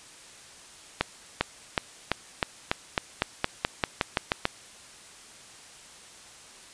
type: accelerating click train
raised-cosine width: 0.3 ms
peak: -6 dBFS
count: 15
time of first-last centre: 1.01-4.454 s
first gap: 400 ms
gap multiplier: 0.92
effects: white hiss -49 dBFS RMS until 6.73 s + resampled to 22050 Hz